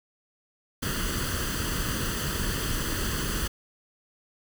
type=noise with comb filter; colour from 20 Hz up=pink; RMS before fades=-29 dBFS; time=0.82-3.48 s; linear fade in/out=10 ms; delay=0.65 ms; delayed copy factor=+0.7; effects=none